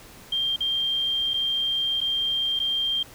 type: tone with dropouts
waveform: sine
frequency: 3183 Hz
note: G7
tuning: 26 cents sharp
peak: -22 dBFS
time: 0.32-3.03 s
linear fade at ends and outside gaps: 5 ms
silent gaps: 0.562-0.605 / 1.336-1.34 / 2.006-2.013 / 2.592-2.599 s
effects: pink hiss -47 dBFS RMS until 3.14 s